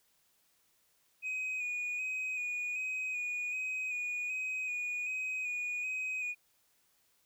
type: tone with vibrato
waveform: sine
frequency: 2489 Hz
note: D#7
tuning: in tune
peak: -31 dBFS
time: 1.22-6.35 s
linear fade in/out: 50 ms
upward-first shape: square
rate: 1.3 Hz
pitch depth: 23 cents each way
effects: tanh soft clip ceiling -33 dBFS + white hiss -72 dBFS RMS until 7.25 s